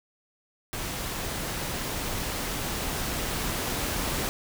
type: noise with level ramp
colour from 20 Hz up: pink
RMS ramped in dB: -33 to -29 dBFS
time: 0.73-4.29 s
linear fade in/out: 0 ms
effects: none